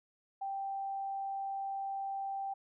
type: tone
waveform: sine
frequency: 784 Hz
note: G5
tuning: in tune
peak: -35 dBFS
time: 0.41-2.54 s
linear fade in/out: 10 ms
effects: none